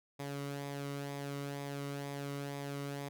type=tone with flanger; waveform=sawtooth; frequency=141.2 Hz; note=C#3; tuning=32 cents sharp; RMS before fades=-41 dBFS; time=0.19-3.09 s; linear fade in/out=10 ms; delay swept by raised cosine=0.69 to 1.21 ms; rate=2.1 Hz; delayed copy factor=-0.5; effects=none